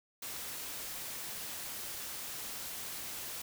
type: noise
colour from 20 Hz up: white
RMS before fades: -42 dBFS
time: 0.22-3.42 s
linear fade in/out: 5 ms
effects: none